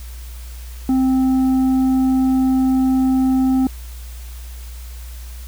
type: tone with tanh clipping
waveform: triangle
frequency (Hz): 261.2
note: C4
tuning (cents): -3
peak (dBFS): -14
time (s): 0.89-3.67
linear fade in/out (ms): 2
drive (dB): 10
effects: added 60 Hz sine -30 dBFS peak until 5.47 s + white hiss -43 dBFS RMS until 5.47 s

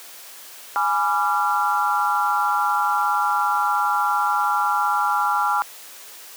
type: chord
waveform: sine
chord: G# diminished seventh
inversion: none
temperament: equal with one note detuned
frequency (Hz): 830.6 / 987.8 / 1174.7 / 1375.3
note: G#5 / B5 / D6 / F6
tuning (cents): 0 / 0 / 0 / -27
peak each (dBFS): -22 / -25 / -25 / -22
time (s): 0.76-5.62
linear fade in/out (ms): 0
effects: white hiss -41 dBFS RMS until 6.36 s + high-pass 400 Hz 12 dB/octave

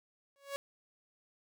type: tone with exponential growth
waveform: sawtooth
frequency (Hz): 558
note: C#5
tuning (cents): +11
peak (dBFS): -29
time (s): 0.36-0.56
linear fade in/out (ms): 0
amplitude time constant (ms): 43
effects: none

